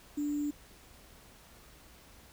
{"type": "tone with sample-and-hold", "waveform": "sine", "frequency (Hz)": 292.7, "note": "D4", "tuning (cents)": -6, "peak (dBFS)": -30, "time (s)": [0.17, 0.51], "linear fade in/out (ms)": 10, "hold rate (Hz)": 7350, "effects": ["added 60 Hz sine -63 dBFS peak until 2.32 s", "pink hiss -57 dBFS RMS until 2.32 s"]}